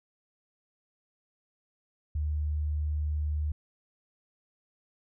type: tone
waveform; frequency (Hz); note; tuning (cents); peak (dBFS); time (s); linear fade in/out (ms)
sine; 75.3; D2; +44; -27; 2.15-3.52; 5
effects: none